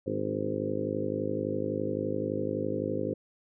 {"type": "harmonic tone with a mistuned harmonic", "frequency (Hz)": 51.8, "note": "G#1", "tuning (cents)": -4, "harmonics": [2, 3, 4, 5, 6, 7, 8, 9, 10], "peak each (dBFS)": [-39, -41, -38, -38, -36, -38, -36, -38, -35], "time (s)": [0.06, 3.14], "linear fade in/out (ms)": 10, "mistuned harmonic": 5, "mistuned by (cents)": 38, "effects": []}